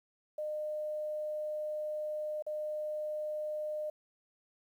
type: tone with dropouts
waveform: sine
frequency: 608 Hz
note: D#5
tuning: 40 cents flat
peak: -34 dBFS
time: 0.38-3.9 s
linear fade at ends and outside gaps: 5 ms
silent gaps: 2.424-2.465 s
effects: 11-bit